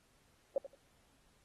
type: tone with echo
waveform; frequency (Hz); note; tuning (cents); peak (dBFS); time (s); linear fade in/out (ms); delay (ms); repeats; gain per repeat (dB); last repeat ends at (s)
sine; 549; C#5; -17; -28; 0.56-0.58; 2; 85; 2; -14; 0.75
effects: pink hiss -71 dBFS RMS until 1.44 s + AAC 32 kbps